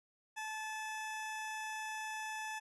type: tone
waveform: 20% pulse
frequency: 868 Hz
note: A5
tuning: 24 cents flat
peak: -35 dBFS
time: 0.36-2.6 s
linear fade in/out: 20 ms
effects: resampled to 24000 Hz